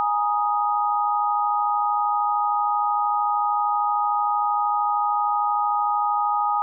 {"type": "chord", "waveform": "sine", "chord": "Ab suspended second", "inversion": "none", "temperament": "equal with one note detuned", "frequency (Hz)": [830.6, 943.7, 1244.5], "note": ["Ab5", "Bb5", "Eb6"], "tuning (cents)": [0, 21, 0], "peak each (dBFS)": [-22, -28, -23], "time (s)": [0, 6.62], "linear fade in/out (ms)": 0, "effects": []}